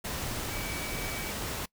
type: tone in noise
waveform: sine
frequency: 2284 Hz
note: D7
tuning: 49 cents flat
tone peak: -41 dBFS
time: 0.51-1.31 s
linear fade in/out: 10 ms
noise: pink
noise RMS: -35 dBFS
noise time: 0.04-1.66 s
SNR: -9 dB
effects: noise-tail reverb RT60 0.1 s tail -23 dB re dry